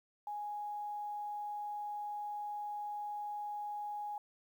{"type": "tone", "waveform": "sine", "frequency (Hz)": 830.6, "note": "G#5", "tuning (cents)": 0, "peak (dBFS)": -38, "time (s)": [0.27, 4.18], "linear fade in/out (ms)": 2, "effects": ["11-bit"]}